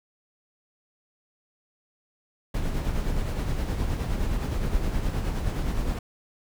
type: noise with tremolo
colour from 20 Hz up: brown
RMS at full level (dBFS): -25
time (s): 2.54-5.99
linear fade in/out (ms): 5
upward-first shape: sine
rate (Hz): 9.6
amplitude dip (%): 40
effects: none